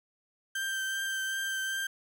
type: tone with vibrato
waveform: 35% pulse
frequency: 1568 Hz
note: G6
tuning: in tune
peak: -29 dBFS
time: 0.55-1.87 s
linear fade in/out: 5 ms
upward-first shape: triangle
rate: 2.6 Hz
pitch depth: 17 cents each way
effects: none